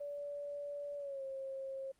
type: tone with pitch glide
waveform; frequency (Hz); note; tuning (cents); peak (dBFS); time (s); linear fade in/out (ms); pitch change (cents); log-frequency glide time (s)
sine; 576 to 537.4; D5 to C5; -34 to +46; -40; 0-1.92; 10; -120; 0.97-1.23
effects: pink hiss -73 dBFS RMS until 1.99 s + Opus 32 kbps